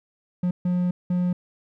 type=tone bursts at uneven times; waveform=triangle; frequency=178.8 Hz; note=F3; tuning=41 cents sharp; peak=-18 dBFS; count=3; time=0.43-0.51 / 0.65-0.91 / 1.1-1.33 s; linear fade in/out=5 ms; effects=none